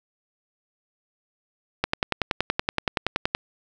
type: click train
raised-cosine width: 0.3 ms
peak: -5 dBFS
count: 17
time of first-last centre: 1.84-3.349 s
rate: 10.6 Hz
effects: none